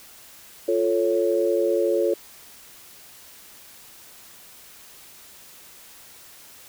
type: chord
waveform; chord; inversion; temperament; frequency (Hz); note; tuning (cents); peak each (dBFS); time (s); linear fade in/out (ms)
sine; F augmented; none; equal; 349.2 / 440 / 554.4; F4 / A4 / C#5; 0 / 0 / 0; -23; 0.68-2.14; 5
effects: white hiss -47 dBFS RMS until 6.68 s